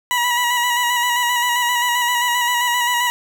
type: tone with vibrato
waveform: 20% pulse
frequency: 970 Hz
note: B5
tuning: 31 cents flat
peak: -11 dBFS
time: 0.11-3.1 s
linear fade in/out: 0 ms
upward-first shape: square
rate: 7.6 Hz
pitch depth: 26 cents each way
effects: none